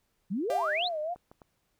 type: exponential sweep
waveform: sine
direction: up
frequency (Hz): 170 to 4435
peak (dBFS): -28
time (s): 0.3-0.89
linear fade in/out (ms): 20
type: tone with vibrato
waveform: sine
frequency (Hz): 659.3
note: E5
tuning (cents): 0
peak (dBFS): -30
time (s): 0.49-1.15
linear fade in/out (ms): 20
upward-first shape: sine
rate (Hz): 3.4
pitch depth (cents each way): 150
type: tone with exponential decay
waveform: sawtooth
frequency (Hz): 396.4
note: G4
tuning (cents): +19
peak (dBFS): -30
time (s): 0.5-1.1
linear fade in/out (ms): 0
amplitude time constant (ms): 130
type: clicks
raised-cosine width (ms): 1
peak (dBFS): -36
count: 3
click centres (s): 1.16 / 1.315 / 1.418
effects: pink hiss -75 dBFS RMS until 1.79 s